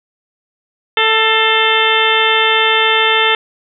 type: harmonic tone with a mistuned harmonic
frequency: 443.2 Hz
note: A4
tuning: 13 cents sharp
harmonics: 1 / 2 / 3 / 4 / 5 / 6 / 7 / 8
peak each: -18 / -18 / -18 / -18 / -18 / -18 / -18 / -18 dBFS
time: 0.97-3.35 s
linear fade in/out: 2 ms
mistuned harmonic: 5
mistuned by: -71 cents
effects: none